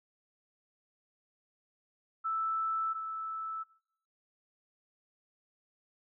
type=tone pair in turn; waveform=sine; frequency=1318.5 / 1313.8 Hz; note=E6 / E6; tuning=0 / -6 cents; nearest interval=unison; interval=6 cents; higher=first; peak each=-30 / -35 dBFS; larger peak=first; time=2.24-2.94 / 2.94-3.64 s; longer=neither; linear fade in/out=20 ms; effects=noise-tail reverb RT60 0.7 s tail -22 dB re dry